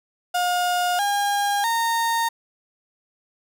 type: tone with pitch steps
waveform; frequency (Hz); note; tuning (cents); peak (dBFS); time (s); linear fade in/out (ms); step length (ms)
35% pulse; 714 / 810.8 / 920.6; F5 / G#5 / A#5; +38 / -42 / -22; -18; 0.34-2.29; 10; 650
effects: none